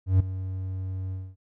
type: tone with ADSR envelope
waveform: triangle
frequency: 94 Hz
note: F#2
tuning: 28 cents sharp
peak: -12 dBFS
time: 0.06-1.36 s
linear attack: 140 ms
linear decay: 7 ms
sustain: -15 dB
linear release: 240 ms
effects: none